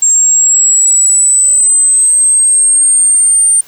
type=linear sweep; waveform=sine; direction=up; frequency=7459 to 8870 Hz; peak=-5 dBFS; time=0.02-3.61 s; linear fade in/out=5 ms; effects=white hiss -40 dBFS RMS until 3.67 s